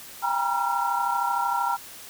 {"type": "tone cluster", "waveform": "sine", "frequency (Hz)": [799, 934, 967, 1368], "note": ["G5", "A#5", "B5", "F6"], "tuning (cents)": [33, 3, -37, -36], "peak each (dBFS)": -28, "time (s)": [0.22, 1.77], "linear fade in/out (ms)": 20, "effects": ["white hiss -43 dBFS RMS until 2.09 s"]}